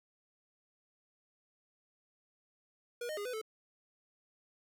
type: tone with pitch steps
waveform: square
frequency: 480 / 615 / 409.5 / 499.7 / 437.3 Hz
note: B4 / D#5 / G#4 / B4 / A4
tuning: -49 / -20 / -24 / +20 / -11 cents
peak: -38 dBFS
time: 3.01-3.415 s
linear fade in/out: 5 ms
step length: 81 ms
effects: none